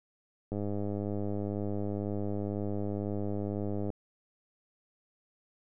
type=click train; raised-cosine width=2 ms; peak=-22 dBFS; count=346; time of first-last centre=0.52-3.902 s; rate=102 Hz; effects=none